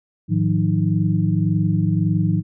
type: tone cluster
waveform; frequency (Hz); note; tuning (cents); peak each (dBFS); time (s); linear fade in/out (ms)
sine; 107.2 / 156.9 / 178.7 / 308.7; A2 / D#3 / F3 / D#4; -45 / +15 / +40 / -14; -21 / -20 / -20 / -27; 0.28-2.43; 50
effects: none